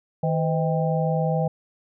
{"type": "harmonic tone with a mistuned harmonic", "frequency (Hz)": 158.6, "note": "D#3", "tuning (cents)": 33, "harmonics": [1, 3, 4, 5], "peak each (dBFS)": [-22, -27, -28, -29], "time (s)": [0.23, 1.48], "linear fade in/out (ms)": 5, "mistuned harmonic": 3, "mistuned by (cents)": 110, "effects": []}